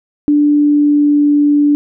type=tone with pitch glide; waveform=sine; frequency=293.7 to 291.8 Hz; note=D4 to D4; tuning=0 to -11 cents; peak=-7 dBFS; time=0.28-1.75 s; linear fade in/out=0 ms; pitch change=-11 cents; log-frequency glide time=0.53-1.31 s; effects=none